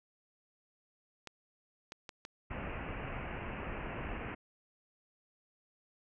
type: clicks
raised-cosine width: 0.2 ms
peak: -27 dBFS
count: 4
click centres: 1.273 / 1.921 / 2.092 / 2.251 s
type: low-pass noise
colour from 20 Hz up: pink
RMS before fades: -41 dBFS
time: 2.5-4.35 s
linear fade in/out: 10 ms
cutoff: 2800 Hz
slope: 96 dB/octave
effects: none